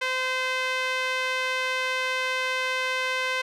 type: tone with band-pass filter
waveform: sawtooth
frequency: 515 Hz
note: C5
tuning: 28 cents flat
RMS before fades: -27 dBFS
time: 0.01-3.42 s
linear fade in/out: 10 ms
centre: 2200 Hz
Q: 1.3
effects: none